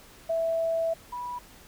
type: tone pair in turn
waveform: sine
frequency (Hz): 658 / 979.5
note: E5 / B5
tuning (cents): -3 / -15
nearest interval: perfect fifth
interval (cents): 688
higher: second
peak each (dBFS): -24 / -32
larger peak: first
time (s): 0.29-0.94 / 1.12-1.39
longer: first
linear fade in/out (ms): 10
effects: pink hiss -52 dBFS RMS until 1.67 s